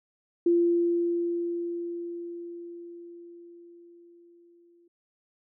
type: tone with exponential decay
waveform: sine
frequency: 343.8 Hz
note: F4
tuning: 27 cents flat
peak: -18 dBFS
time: 0.46-4.88 s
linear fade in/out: 5 ms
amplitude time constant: 960 ms
effects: none